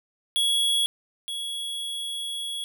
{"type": "tone pair in turn", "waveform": "square", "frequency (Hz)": [3345, 3345], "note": ["G#7", "G#7"], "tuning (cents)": [12, 12], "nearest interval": "unison", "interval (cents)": 0, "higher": "neither", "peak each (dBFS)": [-21, -30], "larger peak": "first", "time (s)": [[0.36, 0.86], [1.28, 2.64]], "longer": "second", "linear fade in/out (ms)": 0, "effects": []}